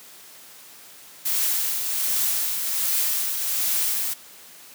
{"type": "noise with tremolo", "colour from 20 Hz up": "blue", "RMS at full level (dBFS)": -22, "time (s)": [1.25, 4.14], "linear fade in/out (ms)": 10, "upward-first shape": "triangle", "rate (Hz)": 1.3, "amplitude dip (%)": 45, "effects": ["white hiss -46 dBFS RMS until 4.74 s", "high-pass 150 Hz 12 dB/octave"]}